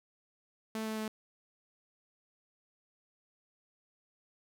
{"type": "tone with pitch steps", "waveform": "sawtooth", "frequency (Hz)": [220, 218.6, 217.2], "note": ["A3", "A3", "A3"], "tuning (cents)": [0, -11, -22], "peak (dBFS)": -31, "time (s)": [0.75, 1.08], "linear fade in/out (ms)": 2, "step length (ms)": 110, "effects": []}